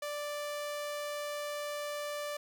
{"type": "tone", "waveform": "sawtooth", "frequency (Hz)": 587.3, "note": "D5", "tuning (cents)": 0, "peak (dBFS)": -32, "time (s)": [0.02, 2.37], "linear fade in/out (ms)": 5, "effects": []}